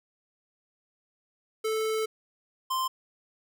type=tone pair in turn; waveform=square; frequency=438.4 / 1042.7 Hz; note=A4 / C6; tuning=-6 / -6 cents; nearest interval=octave + minor third; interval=1500 cents; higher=second; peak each=-27 dBFS; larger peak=neither; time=1.64-2.06 / 2.7-2.88 s; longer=first; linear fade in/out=10 ms; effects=none